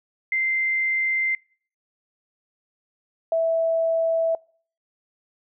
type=tone pair in turn; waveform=sine; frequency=2084 / 656.4 Hz; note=C7 / E5; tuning=-7 / -8 cents; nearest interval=octave + minor sixth; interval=2001 cents; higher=first; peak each=-20 / -18 dBFS; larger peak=second; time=0.32-1.35 / 3.32-4.35 s; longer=neither; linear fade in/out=2 ms; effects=noise-tail reverb RT60 0.5 s tail -26 dB re dry